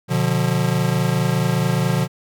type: chord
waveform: square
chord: B diminished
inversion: none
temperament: just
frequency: 123.47 / 148.16 / 177.8 Hz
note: B2 / D3 / F3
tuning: 0 / +16 / +31 cents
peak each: -22 dBFS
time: 0.08-2.08 s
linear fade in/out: 50 ms
effects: none